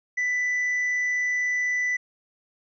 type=tone with tanh clipping; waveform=triangle; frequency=1986 Hz; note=B6; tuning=9 cents sharp; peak=-23 dBFS; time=0.17-1.97 s; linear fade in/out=10 ms; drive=7 dB; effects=resampled to 16000 Hz